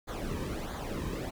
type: noise with flanger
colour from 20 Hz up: brown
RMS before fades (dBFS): -36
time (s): 0.07-1.31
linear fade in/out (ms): 20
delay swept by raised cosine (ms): 0.36 to 1.46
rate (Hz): 1.5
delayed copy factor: -0.7
effects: none